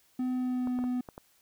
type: tone with pitch glide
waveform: triangle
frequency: 253.4 to 249.3 Hz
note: B3 to B3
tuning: +45 to +16 cents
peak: -26 dBFS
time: 0.19-1.01 s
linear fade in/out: 5 ms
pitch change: -29 cents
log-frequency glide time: 0.33-0.8 s
type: clicks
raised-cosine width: 1 ms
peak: -28 dBFS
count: 5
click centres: 0.673 / 0.789 / 0.84 / 1.088 / 1.179 s
effects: white hiss -66 dBFS RMS until 1.41 s